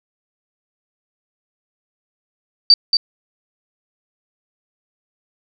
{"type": "tone with echo", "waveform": "sine", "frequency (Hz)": 4630, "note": "D8", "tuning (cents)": -25, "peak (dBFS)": -5, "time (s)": [2.7, 2.74], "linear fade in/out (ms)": 2, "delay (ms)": 230, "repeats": 1, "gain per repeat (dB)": -6, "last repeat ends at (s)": 2.97, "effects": []}